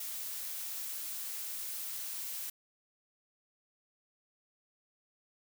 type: noise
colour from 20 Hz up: blue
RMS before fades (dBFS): -40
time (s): 0-2.5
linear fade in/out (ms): 5
effects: none